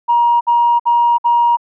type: tone bursts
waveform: sine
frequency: 948 Hz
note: A#5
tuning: 29 cents sharp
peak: -8 dBFS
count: 4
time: 0.08-1.571 s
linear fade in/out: 20 ms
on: 330 ms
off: 57 ms
effects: tanh soft clip ceiling -4 dBFS